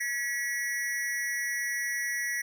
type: tone with amplitude modulation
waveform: square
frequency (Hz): 1935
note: B6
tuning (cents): -36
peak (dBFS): -26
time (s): 0-2.42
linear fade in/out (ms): 10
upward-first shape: sine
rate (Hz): 249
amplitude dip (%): 85
effects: none